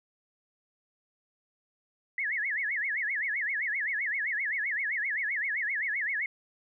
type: tone with vibrato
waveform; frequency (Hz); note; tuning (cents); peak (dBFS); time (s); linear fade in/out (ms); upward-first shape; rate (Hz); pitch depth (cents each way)
sine; 1924; B6; -46; -28; 2.18-6.26; 2; sine; 7.7; 250
effects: none